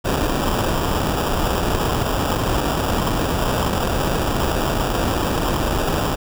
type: noise with sample-and-hold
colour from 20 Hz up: pink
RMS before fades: -20 dBFS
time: 0.04-6.16 s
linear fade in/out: 20 ms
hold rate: 2100 Hz
effects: none